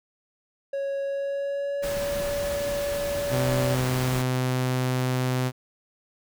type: tone with pitch glide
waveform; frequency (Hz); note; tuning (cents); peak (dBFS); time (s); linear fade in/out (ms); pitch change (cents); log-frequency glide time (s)
triangle; 553 to 571.8; C#5 to D5; -4 to -46; -24; 0.73-3.75; 5; +58; 1.02-2.24
type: noise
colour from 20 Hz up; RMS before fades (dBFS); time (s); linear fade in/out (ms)
pink; -34; 1.82-4.23; 20
type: tone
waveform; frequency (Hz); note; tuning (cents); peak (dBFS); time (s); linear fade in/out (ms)
sawtooth; 127.7; C3; -42; -19; 3.29-5.52; 50
effects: none